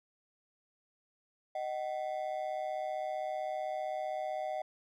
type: ring-modulated tone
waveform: triangle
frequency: 688 Hz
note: F5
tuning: 26 cents flat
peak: -29 dBFS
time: 1.55-4.62 s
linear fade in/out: 5 ms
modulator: 67.8 Hz
effects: none